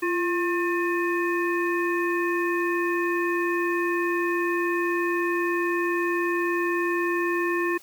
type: harmonic tone with a mistuned harmonic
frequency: 358.4 Hz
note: F4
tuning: 45 cents sharp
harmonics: 1 / 3 / 5 / 7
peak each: -24 / -30 / -29 / -34 dBFS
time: 0.02-7.78 s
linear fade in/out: 10 ms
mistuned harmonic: 1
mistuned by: -66 cents
effects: white hiss -51 dBFS RMS until 7.82 s